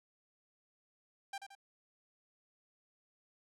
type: tone with echo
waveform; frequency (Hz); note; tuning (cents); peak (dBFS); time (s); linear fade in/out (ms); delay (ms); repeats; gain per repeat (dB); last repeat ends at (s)
sawtooth; 791; G5; +15; -36; 1.33-1.38; 5; 86; 2; -7; 1.552
effects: low-pass 10000 Hz 12 dB/octave